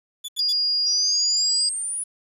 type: tone bursts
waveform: sawtooth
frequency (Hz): 3460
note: A7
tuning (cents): -30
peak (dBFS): -26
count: 3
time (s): 0.24-0.529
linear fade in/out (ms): 10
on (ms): 45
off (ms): 77
type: tone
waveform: sine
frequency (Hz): 4850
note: D#8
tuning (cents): -45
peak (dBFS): -19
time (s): 0.39-1.69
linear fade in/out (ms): 2
type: exponential sweep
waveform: sine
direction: up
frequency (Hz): 5660 to 9956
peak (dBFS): -25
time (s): 0.86-2.04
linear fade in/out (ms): 10
effects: resampled to 32000 Hz + 9-bit